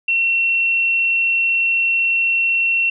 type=tone; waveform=sine; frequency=2718 Hz; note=F7; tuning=48 cents flat; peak=-14 dBFS; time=0.08-2.9 s; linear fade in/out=5 ms; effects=none